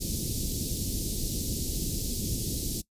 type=band-stop noise; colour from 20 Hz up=pink; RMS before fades=-31 dBFS; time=0-2.82 s; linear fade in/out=20 ms; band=360 to 4400 Hz; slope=24 dB/octave; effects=noise-tail reverb RT60 0.1 s tail -20 dB re dry + resampled to 32000 Hz